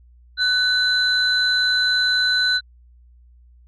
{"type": "tone pair together", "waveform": "sine", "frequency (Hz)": [1500, 4029], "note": ["F#6", "B7"], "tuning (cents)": [23, 34], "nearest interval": "octave + perfect fourth", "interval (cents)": 1711, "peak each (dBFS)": -18, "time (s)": [0.37, 2.61], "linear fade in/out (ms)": 50, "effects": ["tanh soft clip ceiling -9 dBFS", "added 60 Hz sine -47 dBFS peak until 3.67 s"]}